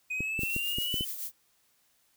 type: exponential sweep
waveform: triangle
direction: up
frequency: 2489 to 3050 Hz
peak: -29 dBFS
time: 0.1-1.05 s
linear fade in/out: 10 ms
type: clicks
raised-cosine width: 3 ms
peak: -22 dBFS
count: 7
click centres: 0.206 / 0.392 / 0.434 / 0.564 / 0.785 / 0.942 / 1.009 s
type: noise with tremolo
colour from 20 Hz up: violet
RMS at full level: -35 dBFS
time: 0.38-1.32 s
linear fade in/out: 50 ms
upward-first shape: triangle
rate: 7.3 Hz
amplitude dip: 55%
effects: white hiss -69 dBFS RMS until 2.16 s